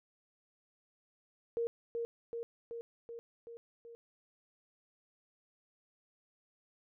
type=tone with echo; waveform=sine; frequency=466.2 Hz; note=A#4; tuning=in tune; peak=-31 dBFS; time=1.57-1.67 s; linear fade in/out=0 ms; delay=380 ms; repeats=6; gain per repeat=-3 dB; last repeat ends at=3.95 s; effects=none